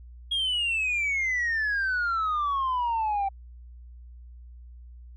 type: exponential sweep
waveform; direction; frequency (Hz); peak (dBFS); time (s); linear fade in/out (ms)
sine; down; 3300 to 773; -22; 0.31-3.29; 10
effects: tanh soft clip ceiling -22 dBFS + added 60 Hz sine -43 dBFS peak until 5.16 s